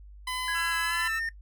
15% pulse tone, 1012 Hz, B5, 42 cents sharp, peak -24 dBFS, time 0.27-1.08 s, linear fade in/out 5 ms
triangle tone with pitch glide, 1661.2 to 1822 Hz, G#6 to A#6, 0 to -40 cents, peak -27 dBFS, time 0.48-1.29 s, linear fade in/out 2 ms, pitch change +160 cents, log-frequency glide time 0.79-1.17 s
25% pulse tone with vibrato, 1330 Hz, E6, 15 cents sharp, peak -30 dBFS, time 0.54-1.2 s, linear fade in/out 20 ms, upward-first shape square, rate 2.7 Hz, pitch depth 18 cents each way
effects noise-tail reverb RT60 0.1 s tail -19 dB re dry + added 50 Hz sine -45 dBFS peak until 1.41 s

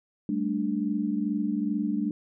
sine chord, G suspended second, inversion none, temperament equal with one note detuned, 197.59 / 220 / 293.7 Hz, G3 / A3 / D4, +14 / 0 / 0 cents, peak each -30 / -29 / -29 dBFS, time 0.29-2.11 s, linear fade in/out 2 ms, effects none

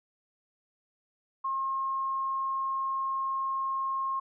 sine tone, 1073 Hz, C6, 43 cents sharp, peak -28 dBFS, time 1.44-4.2 s, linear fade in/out 10 ms, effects none

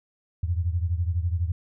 sine beating tone pair, 83.4 / 95.4 Hz, E2 / G2, +21 / -47 cents, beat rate 12 Hz, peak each -24 / -28 dBFS, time 0.43-1.52 s, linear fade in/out 5 ms, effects none

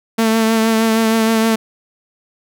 sawtooth tone with vibrato, 223.5 Hz, A3, 27 cents sharp, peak -8 dBFS, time 0.18-1.56 s, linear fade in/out 10 ms, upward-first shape triangle, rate 6.4 Hz, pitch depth 28 cents each way, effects none

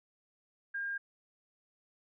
sine tone, 1610 Hz, G6, 46 cents sharp, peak -34 dBFS, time 0.74-0.98 s, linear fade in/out 10 ms, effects none

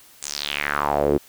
sawtooth tone with band-pass filter sweep, 72.7 Hz, D2, 17 cents flat, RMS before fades -23 dBFS, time 0.22-1.18 s, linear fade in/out 10 ms, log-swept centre 8000 to 340 Hz, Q 3.7, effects white hiss -50 dBFS RMS until 1.28 s

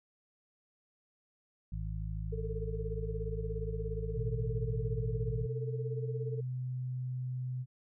harmonic tone, 53.3 Hz, G#1, 46 cents sharp, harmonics 1 / 2 / 3, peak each -37 / -40 / -42 dBFS, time 1.72-5.46 s, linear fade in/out 5 ms
sine tone with tremolo, 444.9 Hz, A4, 19 cents sharp, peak -35 dBFS, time 2.32-6.41 s, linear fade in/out 10 ms, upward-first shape sine, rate 17 Hz, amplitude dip 85%
sine tone with pitch glide, 120.3 to 126.94 Hz, B2 to B2, -45 to +48 cents, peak -34 dBFS, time 4.13-7.66 s, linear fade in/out 50 ms, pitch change +93 cents, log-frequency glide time 5.28-5.51 s
effects none

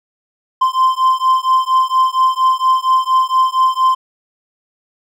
triangle beating tone pair, 1038 / 1042.3 Hz, C6 / C6, -14 / -7 cents, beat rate 4.3 Hz, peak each -12 dBFS, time 0.61-3.95 s, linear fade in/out 10 ms, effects none

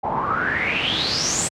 pink noise with low-pass filter sweep, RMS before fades -22 dBFS, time 0.03-1.49 s, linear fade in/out 20 ms, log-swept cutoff 790 to 8400 Hz, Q 9.5, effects high-pass 100 Hz 12 dB/octave

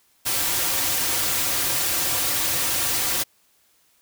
white noise with comb filter, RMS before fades -23 dBFS, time 0.25-3.24 s, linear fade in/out 20 ms, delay 4.7 ms, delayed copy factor -0.6, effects white hiss -62 dBFS RMS until 4.01 s

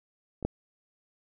clicks, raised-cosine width 2 ms, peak -29 / -14 dBFS, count 2, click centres 0.427 / 0.45 s, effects none

